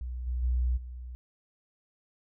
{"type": "tone with level steps", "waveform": "sine", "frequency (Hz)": 61.74, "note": "B1", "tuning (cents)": 0, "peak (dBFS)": [-33, -28, -24, -38], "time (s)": [0.01, 1.15], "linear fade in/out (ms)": 0, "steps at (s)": [0.26, 0.42, 0.76], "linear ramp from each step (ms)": 20, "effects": []}